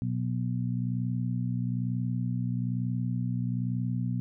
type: harmonic tone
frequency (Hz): 61.1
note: B1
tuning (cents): -18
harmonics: 2 / 3 / 4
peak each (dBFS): -29 / -33 / -35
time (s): 0.02-4.2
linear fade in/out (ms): 0
effects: none